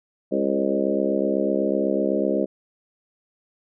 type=harmonic tone with a mistuned harmonic; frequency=68 Hz; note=C#2; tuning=33 cents flat; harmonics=3 / 4 / 5 / 6 / 7 / 8 / 9; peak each=-27 / -27 / -26 / -27 / -30 / -27 / -28 dBFS; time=0.31-2.46 s; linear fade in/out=20 ms; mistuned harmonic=8; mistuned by=-18 cents; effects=none